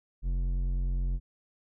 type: tone with low-pass filter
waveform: square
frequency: 44.77 Hz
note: F1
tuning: 44 cents sharp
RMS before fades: -29 dBFS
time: 0.22-1.2 s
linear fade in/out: 50 ms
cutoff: 160 Hz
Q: 0.54
effects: none